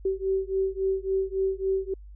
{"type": "beating tone pair", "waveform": "sine", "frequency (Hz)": [382.2, 385.8], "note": ["G4", "G4"], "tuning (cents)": [-44, -28], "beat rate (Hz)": 3.6, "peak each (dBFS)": -27, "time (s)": [0.05, 1.94], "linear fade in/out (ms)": 5, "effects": ["added 50 Hz sine -42 dBFS peak until 2.15 s"]}